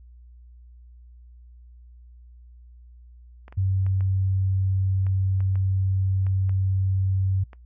clicks, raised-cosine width 0.5 ms, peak -30 dBFS, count 10, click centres 3.481 / 3.525 / 3.865 / 4.008 / 5.067 / 5.405 / 5.556 / 6.267 / 6.494 / 7.532 s
sine tone, 95.5 Hz, G2, 45 cents flat, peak -20 dBFS, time 3.57-7.44 s, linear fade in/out 10 ms
effects noise-tail reverb RT60 0.1 s tail -20 dB re dry + added 60 Hz sine -45 dBFS peak until 7.65 s

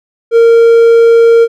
triangle tone with hard clipping, 462.1 Hz, A#4, 15 cents flat, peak -3 dBFS, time 0.31-1.48 s, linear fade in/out 50 ms, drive 6 dB, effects none

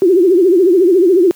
sine tone with vibrato, 362.6 Hz, F#4, 35 cents flat, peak -6 dBFS, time 0.02-1.31 s, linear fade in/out 0 ms, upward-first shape triangle, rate 14 Hz, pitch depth 180 cents each way, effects white hiss -44 dBFS RMS until 1.35 s + high-pass 150 Hz 12 dB/octave

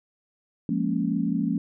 sine chord, Bb minor seventh, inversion second, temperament equal, 174.61 / 207.7 / 233.1 / 277.2 Hz, F3 / Ab3 / Bb3 / Db4, 0 / 0 / 0 / 0 cents, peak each -28 dBFS, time 0.69-1.58 s, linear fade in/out 2 ms, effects none

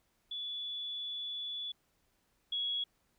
sine tone pair in turn, 3437 / 3341 Hz, A7 / G#7, -41 / +10 cents, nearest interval unison, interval 49 cents, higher first, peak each -37 / -32 dBFS, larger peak second, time 0.31-1.72 / 2.52-2.84 s, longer first, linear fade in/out 5 ms, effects pink hiss -75 dBFS RMS until 3.18 s

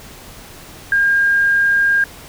sine tone, 1612 Hz, G6, 48 cents sharp, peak -11 dBFS, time 0.92-2.04 s, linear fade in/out 2 ms, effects pink hiss -38 dBFS RMS until 2.28 s

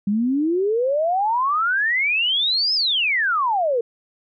sine exponential two-way sweep, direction up then down, 196 to 5274 to 450.3 Hz, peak -17 dBFS, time 0.07-3.81 s, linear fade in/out 5 ms, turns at 2.74 s, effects none

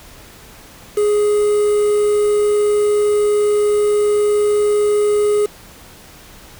triangle tone with quantisation, 416.6 Hz, G#4, 5 cents sharp, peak -10 dBFS, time 0.97-5.46 s, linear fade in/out 5 ms, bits 5, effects pink hiss -41 dBFS RMS until 6.59 s

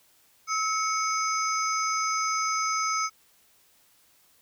sine tone cluster, 1292 / 2221 / 5070 / 6230 Hz, E6 / C#7 / D#8 / G8, -35 / +3 / +32 / -12 cents, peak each -26 / -32 / -33 / -33 dBFS, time 0.47-3.1 s, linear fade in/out 50 ms, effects tanh soft clip ceiling -14 dBFS + white hiss -62 dBFS RMS until 4.41 s

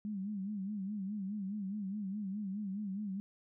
sine tone with vibrato, 200.7 Hz, G3, 41 cents sharp, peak -36 dBFS, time 0.05-3.2 s, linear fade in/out 0 ms, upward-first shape sine, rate 4.8 Hz, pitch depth 110 cents each way, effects none

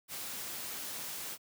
white noise, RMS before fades -41 dBFS, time 0.08-1.38 s, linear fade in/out 50 ms, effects high-pass 100 Hz 12 dB/octave

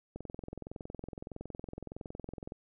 click train, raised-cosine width 2 ms, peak -28 dBFS, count 52, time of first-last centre 0.16-2.521 s, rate 21.6 Hz, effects none

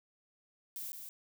violet noise with echo, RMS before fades -42 dBFS, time 0.76-0.92 s, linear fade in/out 0 ms, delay 170 ms, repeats 1, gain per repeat -5 dB, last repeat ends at 1.09 s, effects none

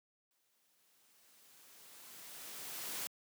white noise with exponential growth, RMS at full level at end -40 dBFS, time 0.31-3.07 s, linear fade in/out 0 ms, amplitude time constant 600 ms, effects high-pass 150 Hz 12 dB/octave

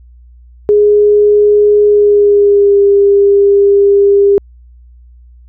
sine tone with pitch glide, 415.3 to 401.2 Hz, G#4 to G4, 0 to +40 cents, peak -4 dBFS, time 0.69-4.38 s, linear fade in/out 0 ms, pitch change -60 cents, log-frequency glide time 1.86-2.8 s, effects added 60 Hz sine -36 dBFS peak until 5.48 s

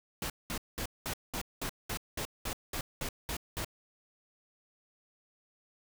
pink noise bursts, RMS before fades -36 dBFS, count 13, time 0.22-3.647 s, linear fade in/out 2 ms, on 79 ms, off 200 ms, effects none

